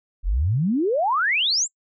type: exponential sweep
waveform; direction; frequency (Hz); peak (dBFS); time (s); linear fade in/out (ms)
sine; up; 38.23 to 7820; -18; 0.23-1.68; 50
effects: noise-tail reverb RT60 0.1 s tail -26 dB re dry